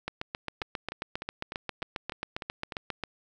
two click trains, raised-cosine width 0.3 ms, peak -20 / -16 dBFS, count 8 / 23, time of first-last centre 0.62-2.722 / 0.08-3.037 s, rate 3.33 / 7.44 Hz, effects none

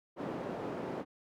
white band-pass noise, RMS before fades -39 dBFS, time 0.16-1.05 s, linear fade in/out 50 ms, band 170 to 550 Hz, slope 12 dB/octave, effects none

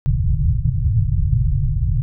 white low-pass noise, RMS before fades -17 dBFS, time 0.06-2.02 s, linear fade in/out 0 ms, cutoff 150 Hz, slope 96 dB/octave, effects none

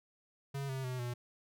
square tone with pitch steps, 138.59 / 132.71 / 127.09 / 121.7 Hz, C#3 / C3 / C3 / B2, 0 / +25 / -50 / -25 cents, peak -37 dBFS, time 0.54-1.14 s, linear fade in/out 10 ms, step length 150 ms, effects none

